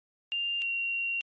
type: tone pair in turn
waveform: sine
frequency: 2794 / 2754 Hz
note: F7 / F7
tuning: 0 / -25 cents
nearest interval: unison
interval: 25 cents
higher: first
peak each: -28 dBFS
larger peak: neither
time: 0.32-0.62 / 0.62-1.21 s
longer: second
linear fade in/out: 0 ms
effects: MP3 32 kbps